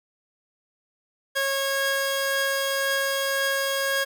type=tone pair together; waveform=sawtooth; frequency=547 / 1639.1 Hz; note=C#5 / G#6; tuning=-23 / -23 cents; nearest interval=octave + perfect fifth; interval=1900 cents; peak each=-22 / -22 dBFS; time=1.35-4.05 s; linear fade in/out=20 ms; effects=none